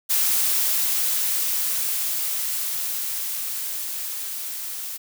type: noise with level ramp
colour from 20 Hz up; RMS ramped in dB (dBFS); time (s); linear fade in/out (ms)
blue; -20 to -32; 0.09-4.98; 20
effects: none